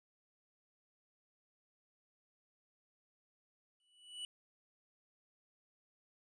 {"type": "tone with exponential growth", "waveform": "square", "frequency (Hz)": 2955, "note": "F#7", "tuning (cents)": -3, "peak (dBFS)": -40, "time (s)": [3.8, 4.25], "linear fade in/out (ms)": 1, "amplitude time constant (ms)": 96, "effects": ["resampled to 22050 Hz"]}